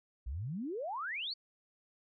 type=exponential sweep; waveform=sine; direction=up; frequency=55 to 4699 Hz; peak=-36 dBFS; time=0.26-1.34 s; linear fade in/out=10 ms; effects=none